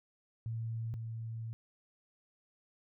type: tone pair in turn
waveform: sine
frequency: 113.7 / 113.28 Hz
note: A#2 / A#2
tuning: -43 / -49 cents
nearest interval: unison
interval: 6 cents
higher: first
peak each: -35 / -38 dBFS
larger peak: first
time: 0.46-0.94 / 0.94-1.53 s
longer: second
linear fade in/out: 0 ms
effects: none